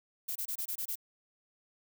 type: noise bursts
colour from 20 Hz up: violet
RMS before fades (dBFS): -36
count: 7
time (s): 0.28-0.956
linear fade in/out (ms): 10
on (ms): 76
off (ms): 24
effects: none